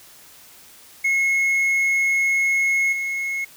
triangle tone with level steps, 2172 Hz, C#7, 36 cents flat, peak -15 / -21 dBFS, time 1.04-3.45 s, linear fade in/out 10 ms, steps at 2.92 s, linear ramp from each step 10 ms, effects white hiss -47 dBFS RMS until 3.56 s

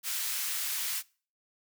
white high-pass noise, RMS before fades -33 dBFS, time 0.03-1.03 s, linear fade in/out 50 ms, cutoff 1500 Hz, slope 12 dB/octave, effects noise-tail reverb RT60 0.4 s tail -23 dB re dry

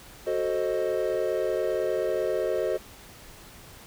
triangle chord, F# diminished seventh, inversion none, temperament equal with one note detuned, 370 / 440 / 526.9 / 622.3 Hz, F#4 / A4 / C5 / Eb5, 0 / 0 / +12 / 0 cents, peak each -28 dBFS, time 0.26-2.78 s, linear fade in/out 20 ms, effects pink hiss -48 dBFS RMS until 3.86 s

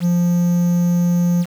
triangle tone with quantisation, 174.61 Hz, F3, in tune, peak -11 dBFS, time 0-1.46 s, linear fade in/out 50 ms, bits 6, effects none

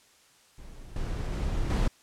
brown noise with level steps, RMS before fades -45 / -31 / -29 / -23 dBFS, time 0.58-1.88 s, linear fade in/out 5 ms, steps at 0.96 / 1.32 / 1.7 s, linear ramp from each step 2 ms, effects white hiss -60 dBFS RMS until 2.02 s + low-pass 9000 Hz 12 dB/octave

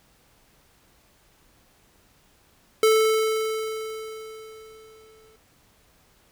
square tone with exponential decay, 438.8 Hz, A4, 5 cents flat, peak -15 dBFS, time 2.83-5.36 s, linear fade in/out 2 ms, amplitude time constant 550 ms, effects pink hiss -60 dBFS RMS until 6.31 s

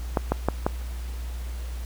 clicks, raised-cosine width 1 ms, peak -7 dBFS, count 4, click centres 0.172 / 0.32 / 0.486 / 0.665 s, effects added 60 Hz sine -30 dBFS peak until 1.85 s + pink hiss -46 dBFS RMS until 1.85 s

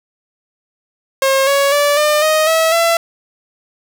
sawtooth tone with pitch steps, 538 / 558.3 / 579.3 / 601.1 / 623.7 / 647.2 / 671.6 Hz, C5 / C#5 / D5 / D5 / D#5 / E5 / E5, +48 / +12 / -24 / +40 / +4 / -32 / +32 cents, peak -7 dBFS, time 1.22-2.97 s, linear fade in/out 2 ms, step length 250 ms, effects none

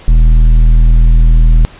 triangle tone with tanh clipping, 40.21 Hz, E1, 42 cents flat, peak -4 dBFS, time 0.08-1.65 s, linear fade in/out 0 ms, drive 13 dB, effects pink hiss -36 dBFS RMS until 1.79 s + resampled to 8000 Hz

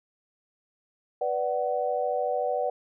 sine chord, B minor, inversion none, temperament equal with one note detuned, 493.9 / 587.3 / 749 Hz, B4 / D5 / F#5, 0 / 0 / +21 cents, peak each -29 dBFS, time 1.21-2.7 s, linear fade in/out 5 ms, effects none

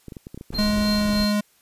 clicks, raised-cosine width 3 ms, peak -23 dBFS, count 10, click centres 0.083 / 0.122 / 0.168 / 0.269 / 0.345 / 0.376 / 0.411 / 0.505 / 0.54 / 0.61 s
brown noise, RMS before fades -31 dBFS, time 0.52-1.25 s, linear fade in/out 10 ms
triangle tone with tremolo, 4186 Hz, C8, in tune, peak -24 dBFS, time 0.54-1.33 s, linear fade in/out 10 ms, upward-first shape sine, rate 3.3 Hz, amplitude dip 75%
square tone with pitch glide, 209.3 to 207.9 Hz, G#3 to G#3, +14 to +2 cents, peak -20 dBFS, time 0.58-1.41 s, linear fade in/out 10 ms, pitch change -12 cents, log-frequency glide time 0.89-1.14 s
effects white hiss -60 dBFS RMS until 1.61 s + resampled to 32000 Hz

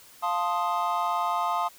triangle chord, F dominant seventh, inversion none, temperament equal, 698.5 / 880 / 1046.5 / 1244.5 Hz, F5 / A5 / C6 / Eb6, 0 / 0 / 0 / 0 cents, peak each -28 dBFS, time 0.22-1.69 s, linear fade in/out 20 ms, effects white hiss -52 dBFS RMS until 1.78 s

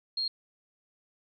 sine tone, 4241 Hz, C8, 23 cents sharp, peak -28 dBFS, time 0.17-0.28 s, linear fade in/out 5 ms, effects none

